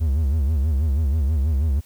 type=tone with vibrato; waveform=triangle; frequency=73.42 Hz; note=D2; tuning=in tune; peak=-15 dBFS; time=0-1.81 s; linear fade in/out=20 ms; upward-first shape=sine; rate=6.2 Hz; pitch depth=180 cents each way; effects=white hiss -55 dBFS RMS until 1.85 s